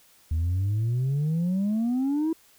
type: exponential sweep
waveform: sine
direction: up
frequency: 77.3 to 329.6 Hz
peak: -20 dBFS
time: 0.31-2.33 s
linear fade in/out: 5 ms
effects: tanh soft clip ceiling -21 dBFS + white hiss -58 dBFS RMS until 2.58 s

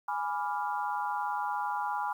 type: chord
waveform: sine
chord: G# diminished seventh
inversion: none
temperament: equal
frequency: 830.6 / 987.8 / 1174.7 / 1396.9 Hz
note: G#5 / B5 / D6 / F6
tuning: 0 / 0 / 0 / 0 cents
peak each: -33 / -34 / -39 / -39 dBFS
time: 0.08-2.13 s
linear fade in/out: 5 ms
effects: 10-bit

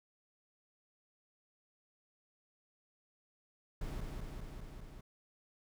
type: noise with echo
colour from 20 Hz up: brown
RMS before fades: -40 dBFS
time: 3.81-4.01 s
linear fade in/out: 5 ms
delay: 200 ms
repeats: 5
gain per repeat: -2 dB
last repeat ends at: 5.01 s
effects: none

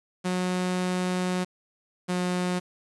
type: tone pair in turn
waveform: sawtooth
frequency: 182.1 / 180.11 Hz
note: F#3 / F#3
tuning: -27 / -46 cents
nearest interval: unison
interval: 19 cents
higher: first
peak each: -21 dBFS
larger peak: neither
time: 0.24-1.45 / 2.08-2.6 s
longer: first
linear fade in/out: 20 ms
effects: resampled to 24000 Hz + 8-bit

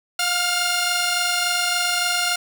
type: tone pair together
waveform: 10% pulse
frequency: 710.2 / 1396.9 Hz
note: F5 / F6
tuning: +29 / 0 cents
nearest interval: octave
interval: 1171 cents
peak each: -14 dBFS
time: 0.19-2.36 s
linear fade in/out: 5 ms
effects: none

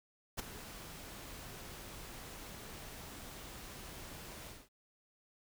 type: noise with ADSR envelope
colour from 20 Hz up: pink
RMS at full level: -36 dBFS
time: 0.37-4.69 s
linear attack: 25 ms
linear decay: 9 ms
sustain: -13 dB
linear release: 220 ms
effects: none

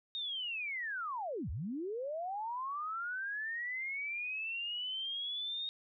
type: linear two-way sweep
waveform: sine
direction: down then up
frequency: 3729 to 60 to 3729 Hz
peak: -36 dBFS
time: 0.15-5.69 s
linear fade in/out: 0 ms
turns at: 1.5 s
effects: none

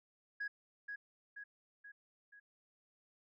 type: tone with echo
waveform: sine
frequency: 1661.2 Hz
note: G#6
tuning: in tune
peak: -36 dBFS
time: 0.4-0.48 s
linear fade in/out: 10 ms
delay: 480 ms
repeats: 4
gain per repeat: -5 dB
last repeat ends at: 2.4 s
effects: tanh soft clip ceiling -35 dBFS

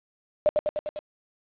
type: tone with echo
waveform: sine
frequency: 604 Hz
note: D5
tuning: 48 cents sharp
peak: -16 dBFS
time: 0.46-0.49 s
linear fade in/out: 0 ms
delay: 100 ms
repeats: 5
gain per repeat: -3 dB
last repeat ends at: 0.99 s
effects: resampled to 8000 Hz + 8-bit

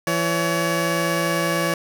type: tone pair together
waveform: 15% pulse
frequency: 168.1 / 565.4 Hz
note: E3 / C#5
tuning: +34 / +34 cents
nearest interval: octave + major sixth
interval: 2100 cents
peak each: -16 dBFS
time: 0.07-1.74 s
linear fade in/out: 2 ms
effects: none

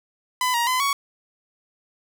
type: tone with pitch steps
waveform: sawtooth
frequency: 1006 / 944 / 1017 / 1118 Hz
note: B5 / A#5 / C6 / C#6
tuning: +32 / +22 / -50 / +14 cents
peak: -16 dBFS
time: 0.41-0.93 s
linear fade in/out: 2 ms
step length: 130 ms
effects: none

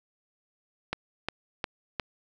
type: click train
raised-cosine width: 0.3 ms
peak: -13 dBFS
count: 4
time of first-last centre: 0.93-1.998 s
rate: 2.81 Hz
effects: none

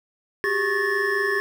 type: tone cluster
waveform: triangle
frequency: 377.9 / 402.6 / 1095 / 1740 / 1845 Hz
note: F#4 / G4 / C#6 / A6 / A#6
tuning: +37 / +46 / -22 / -20 / -18 cents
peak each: -30 / -23 / -29 / -22 / -28 dBFS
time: 0.44-1.4 s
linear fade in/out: 0 ms
effects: 8-bit

